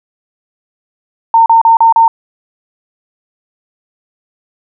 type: tone bursts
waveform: sine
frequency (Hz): 911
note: A#5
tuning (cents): -40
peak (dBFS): -3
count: 5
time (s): 1.34-2.08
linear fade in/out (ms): 2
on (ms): 120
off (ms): 35
effects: none